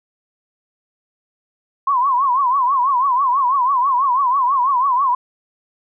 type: tone with vibrato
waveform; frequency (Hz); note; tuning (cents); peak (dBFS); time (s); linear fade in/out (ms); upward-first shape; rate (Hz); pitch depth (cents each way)
sine; 1046.5; C6; 0; -13; 1.87-5.15; 5; triangle; 6.1; 170
effects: none